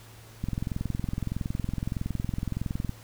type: click train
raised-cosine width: 5 ms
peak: -17 dBFS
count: 54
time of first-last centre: 0.44-2.894 s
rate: 21.6 Hz
effects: added 111 Hz sine -49 dBFS peak until 3.03 s + pink hiss -52 dBFS RMS until 3.03 s